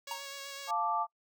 5% pulse tone with vibrato, 555 Hz, C#5, 2 cents sharp, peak -30 dBFS, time 0.07-0.71 s, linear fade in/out 5 ms, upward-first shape sine, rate 7.9 Hz, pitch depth 17 cents each way
square tone with exponential decay, 932.3 Hz, A#5, in tune, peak -34 dBFS, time 0.11-0.29 s, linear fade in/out 2 ms, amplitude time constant 37 ms
sine chord, D minor, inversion first, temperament equal, 698.5 / 880 / 1174.7 Hz, F5 / A5 / D6, 0 / 0 / 0 cents, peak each -36 / -32 / -32 dBFS, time 0.67-1.07 s, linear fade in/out 50 ms
effects noise-tail reverb RT60 0.1 s tail -23 dB re dry

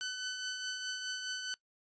15% pulse tone with tremolo, 1508 Hz, F#6, 32 cents sharp, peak -28 dBFS, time 0.01-1.54 s, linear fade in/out 0 ms, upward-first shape triangle, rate 4.8 Hz, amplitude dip 45%, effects noise-tail reverb RT60 0.1 s tail -22 dB re dry + resampled to 16000 Hz

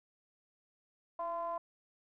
triangle ring-modulated tone, 174.61 Hz, F3, in tune, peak -30 dBFS, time 1.19-1.58 s, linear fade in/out 5 ms, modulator 850 Hz, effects none

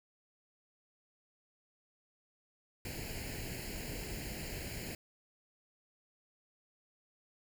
pink noise with comb filter, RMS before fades -42 dBFS, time 2.85-4.95 s, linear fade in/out 2 ms, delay 0.42 ms, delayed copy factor +0.8, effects none

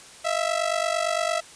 sawtooth ring-modulated tone, 659.3 Hz, E5, in tune, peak -16 dBFS, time 0.24-1.41 s, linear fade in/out 20 ms, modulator 24.4 Hz, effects white hiss -46 dBFS RMS until 1.55 s + resampled to 22050 Hz

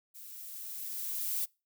violet noise with level ramp, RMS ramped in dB -49 to -32 dBFS, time 0.14-1.46 s, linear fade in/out 20 ms, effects noise-tail reverb RT60 0.3 s tail -26 dB re dry

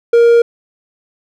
triangle tone, 468.9 Hz, A#4, 10 cents sharp, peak -3 dBFS, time 0.13-0.42 s, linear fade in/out 5 ms, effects none

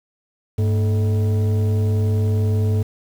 sine tone with frequency modulation, 100.9 Hz, G#2, 49 cents flat, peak -13 dBFS, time 0.58-2.83 s, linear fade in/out 10 ms, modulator 333 Hz, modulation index 0.46, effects tanh soft clip ceiling -14 dBFS + 7-bit

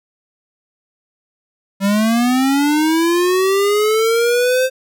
square linear sweep, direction up, 192.8 to 523.3 Hz, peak -13 dBFS, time 1.8-4.7 s, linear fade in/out 50 ms, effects none

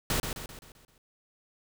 pink noise with echo, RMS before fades -28 dBFS, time 0.1-0.2 s, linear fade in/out 2 ms, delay 130 ms, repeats 6, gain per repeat -6 dB, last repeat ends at 0.98 s, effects none

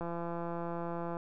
click train, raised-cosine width 1 ms, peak -25 dBFS, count 198, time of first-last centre 0.01-1.169 s, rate 170 Hz, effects none

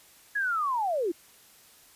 sine linear sweep, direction down, 1700 to 311.1 Hz, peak -25 dBFS, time 0.35-1.12 s, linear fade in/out 10 ms, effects white hiss -56 dBFS RMS until 1.95 s + resampled to 32000 Hz

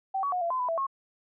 sine tone with pitch steps, 772 / 1127 / 725 / 681 / 1026 / 995 / 661 / 1085 Hz, G5 / C#6 / F#5 / F5 / C6 / B5 / E5 / C#6, -27 / +28 / -35 / -44 / -34 / +13 / +5 / -37 cents, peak -26 dBFS, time 0.14-0.868 s, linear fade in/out 10 ms, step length 91 ms, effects none

